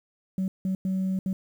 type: tone bursts at uneven times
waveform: sine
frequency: 189 Hz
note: F#3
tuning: 37 cents sharp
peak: -22 dBFS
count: 4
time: 0.38-0.48 / 0.65-0.75 / 0.85-1.19 / 1.26-1.33 s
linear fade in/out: 2 ms
effects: tanh soft clip ceiling -22 dBFS + 9-bit